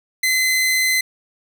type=tone; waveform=sawtooth; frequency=2045 Hz; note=C7; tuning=40 cents flat; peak=-12 dBFS; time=0.23-1.01 s; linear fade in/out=5 ms; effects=none